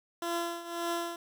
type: tone with tremolo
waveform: 15% pulse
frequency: 340.9 Hz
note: F4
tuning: 42 cents flat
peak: -23 dBFS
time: 0.22-1.16 s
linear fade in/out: 2 ms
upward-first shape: triangle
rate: 1.8 Hz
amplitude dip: 80%
effects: none